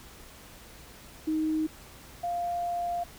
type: tone pair in turn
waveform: sine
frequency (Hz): 313 / 698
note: D#4 / F5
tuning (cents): +10 / -1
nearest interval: octave + major second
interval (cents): 1389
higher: second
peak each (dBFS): -25 / -28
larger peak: first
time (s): 1.27-1.67 / 2.23-3.04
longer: second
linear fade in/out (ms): 10
effects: added 60 Hz sine -56 dBFS peak until 3.18 s + pink hiss -50 dBFS RMS until 3.18 s